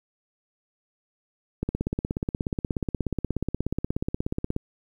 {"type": "click train", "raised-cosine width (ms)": 3, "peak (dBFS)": -13, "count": 50, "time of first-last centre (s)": [1.63, 4.564], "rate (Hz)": 16.7, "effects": ["9-bit"]}